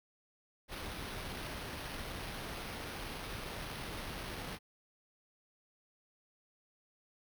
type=noise with sample-and-hold; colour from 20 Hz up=pink; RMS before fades=-43 dBFS; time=0.68-4.59 s; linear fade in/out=50 ms; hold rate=7350 Hz; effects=none